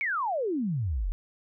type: exponential sweep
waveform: sine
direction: down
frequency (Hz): 2315 to 36.71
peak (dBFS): -26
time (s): 0.01-1.12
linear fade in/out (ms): 0
effects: none